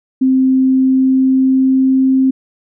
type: tone with pitch glide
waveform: sine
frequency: 261.6 to 263.7 Hz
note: C4 to C4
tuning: 0 to +14 cents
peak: -8 dBFS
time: 0.21-2.31 s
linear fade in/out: 10 ms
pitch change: +14 cents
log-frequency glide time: 0.44-2.04 s
effects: none